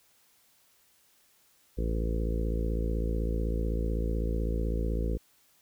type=harmonic tone; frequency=55.9 Hz; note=A1; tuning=28 cents sharp; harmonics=1 / 2 / 3 / 4 / 5 / 6 / 7 / 8 / 9; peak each=-28 / -39 / -38 / -40 / -42 / -41 / -43 / -40 / -42 dBFS; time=1.77-5.18 s; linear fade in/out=20 ms; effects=white hiss -65 dBFS RMS until 5.61 s